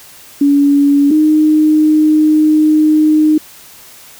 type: tone pair in turn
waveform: sine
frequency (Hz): 284.1 / 307.7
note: C#4 / D#4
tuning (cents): +43 / -19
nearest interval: minor second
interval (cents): 138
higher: second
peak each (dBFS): -6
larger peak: neither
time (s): 0.41-1.11 / 1.11-3.38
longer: second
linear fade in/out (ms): 5
effects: white hiss -38 dBFS RMS until 4.19 s